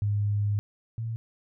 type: tone pair in turn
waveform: sine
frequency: 103 / 113.63 Hz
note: G#2 / A#2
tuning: -14 / -44 cents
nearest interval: major second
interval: 170 cents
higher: second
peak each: -23 / -29 dBFS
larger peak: first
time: 0.02-0.59 / 0.98-1.16 s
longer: first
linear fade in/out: 0 ms
effects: none